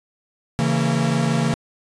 45% pulse chord, A# diminished, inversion first, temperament equal with one note detuned, 138.59 / 164.81 / 228.9 Hz, C#3 / E3 / A#3, 0 / 0 / -31 cents, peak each -22 dBFS, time 0.59-1.54 s, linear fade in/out 0 ms, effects resampled to 22050 Hz

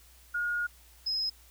sine tone pair in turn, 1433 / 5107 Hz, F6 / D#8, +44 / +44 cents, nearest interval octave + minor seventh, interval 2200 cents, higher second, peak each -28 dBFS, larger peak neither, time 0.34-0.67 / 1.06-1.3 s, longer first, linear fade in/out 10 ms, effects added 60 Hz sine -57 dBFS peak until 1.5 s + white hiss -59 dBFS RMS until 1.5 s

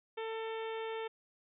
harmonic tone, 446.7 Hz, A4, 26 cents sharp, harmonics 1 / 2 / 3 / 4 / 5 / 6 / 7 / 8, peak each -38 / -44 / -50 / -51 / -51 / -54 / -54 / -56 dBFS, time 0.17-1.08 s, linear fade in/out 10 ms, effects none

